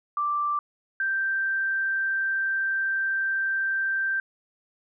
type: tone pair in turn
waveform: sine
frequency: 1174.7 / 1568 Hz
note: D6 / G6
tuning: 0 / 0 cents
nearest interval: perfect fourth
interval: 500 cents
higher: second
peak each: -23 dBFS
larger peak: neither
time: 0.17-0.59 / 1-4.2 s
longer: second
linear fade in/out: 2 ms
effects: none